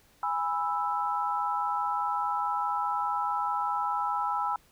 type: chord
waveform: sine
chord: E major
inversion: first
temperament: just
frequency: 824.1 / 988.9 / 1318.5 Hz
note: G#5 / B5 / E6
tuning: -14 / +2 / 0 cents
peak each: -31 dBFS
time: 0.23-4.56 s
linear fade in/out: 2 ms
effects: pink hiss -62 dBFS RMS until 4.71 s